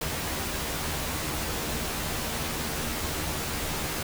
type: noise with comb filter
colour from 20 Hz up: pink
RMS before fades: -31 dBFS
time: 0.01-4.03 s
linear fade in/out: 5 ms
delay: 13 ms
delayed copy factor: +0.6
effects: none